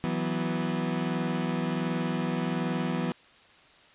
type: chord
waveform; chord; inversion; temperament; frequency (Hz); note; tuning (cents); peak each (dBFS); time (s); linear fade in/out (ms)
35% pulse; E suspended second; none; equal with one note detuned; 163.68 / 185 / 246.9; E3 / F#3 / B3; -12 / 0 / 0; -30; 0.04-3.12; 0
effects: white hiss -56 dBFS RMS until 3.94 s + resampled to 8000 Hz